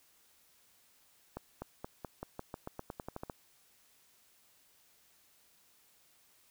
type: accelerating click train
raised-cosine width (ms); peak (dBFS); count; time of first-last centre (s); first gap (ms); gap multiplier
1; -26; 15; 1.37-3.298; 250; 0.9
effects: white hiss -67 dBFS RMS until 6.5 s